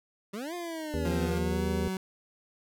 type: linear two-way sweep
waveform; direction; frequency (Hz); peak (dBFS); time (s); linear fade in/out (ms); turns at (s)
25% pulse; up then down; 187.6 to 355.5 to 231.6; -31; 0.33-1.39; 10; 0.54
type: harmonic tone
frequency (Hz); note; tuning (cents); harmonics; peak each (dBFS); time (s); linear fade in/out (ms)
80.3; E2; -45; 1 / 2 / 3 / 5 / 6 / 7; -32 / -38 / -36 / -36 / -38 / -49; 0.94-1.88; 0
type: tone with pitch glide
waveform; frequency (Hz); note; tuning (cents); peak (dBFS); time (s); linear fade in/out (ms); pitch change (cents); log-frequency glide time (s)
30% pulse; 174.61 to 188.23; F3 to F#3; 0 to +30; -28; 1.05-1.97; 2; +130; 1.28-1.64
effects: none